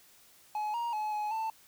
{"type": "tone with pitch steps", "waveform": "triangle", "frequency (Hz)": [847, 941, 853, 843, 887], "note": ["G#5", "A#5", "G#5", "G#5", "A5"], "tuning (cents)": [34, 16, 46, 26, 14], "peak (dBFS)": -29, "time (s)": [0.55, 1.5], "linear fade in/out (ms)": 2, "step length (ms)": 190, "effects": ["white hiss -60 dBFS RMS until 1.67 s"]}